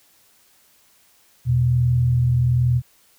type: tone pair together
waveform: sine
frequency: 82.41 / 123.47 Hz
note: E2 / B2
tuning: 0 / 0 cents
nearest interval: perfect fifth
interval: 700 cents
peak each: -25 / -15 dBFS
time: 1.45-2.82 s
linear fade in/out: 50 ms
effects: white hiss -57 dBFS RMS until 3.18 s